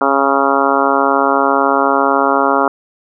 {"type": "harmonic tone", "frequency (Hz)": 138, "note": "C#3", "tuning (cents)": -7, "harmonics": [2, 3, 4, 5, 6, 7, 8, 9, 10], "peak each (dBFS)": [-19, -19, -19, -19, -19, -19, -19, -19, -19], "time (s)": [0.01, 2.68], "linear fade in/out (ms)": 2, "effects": []}